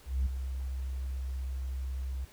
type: tone with ADSR envelope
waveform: sine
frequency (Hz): 65.41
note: C2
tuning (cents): 0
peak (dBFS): -22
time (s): 0.05-2.25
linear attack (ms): 210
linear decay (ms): 12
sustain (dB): -10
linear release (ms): 6
effects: tanh soft clip ceiling -24 dBFS + pink hiss -57 dBFS RMS until 2.32 s